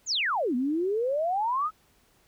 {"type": "exponential two-way sweep", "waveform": "sine", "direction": "down then up", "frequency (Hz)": [7400, 237.8, 1311], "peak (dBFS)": -24, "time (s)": [0.06, 1.71], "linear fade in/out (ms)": 50, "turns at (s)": 0.55, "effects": ["pink hiss -64 dBFS RMS until 2.27 s"]}